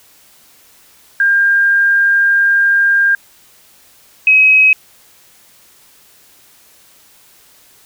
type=tone pair in turn; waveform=sine; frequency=1603 / 2545 Hz; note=G6 / D#7; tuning=+38 / +39 cents; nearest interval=minor sixth; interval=801 cents; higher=second; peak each=-8 / -5 dBFS; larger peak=second; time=1.2-3.15 / 4.27-4.73 s; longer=first; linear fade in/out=2 ms; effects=white hiss -47 dBFS RMS until 7.85 s